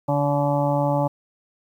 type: harmonic tone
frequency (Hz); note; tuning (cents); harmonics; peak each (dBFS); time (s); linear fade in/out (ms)
143.5; D3; -40; 1 / 2 / 4 / 5 / 6 / 7 / 8; -23 / -26 / -23 / -32 / -25 / -35 / -35; 0.08-1.08; 10
effects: 9-bit